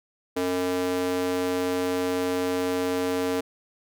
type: tone with high-pass filter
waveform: square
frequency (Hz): 90.8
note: F#2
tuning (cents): -32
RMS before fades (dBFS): -26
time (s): 0.36-3.41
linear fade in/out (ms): 10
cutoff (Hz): 360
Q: 4.9
effects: none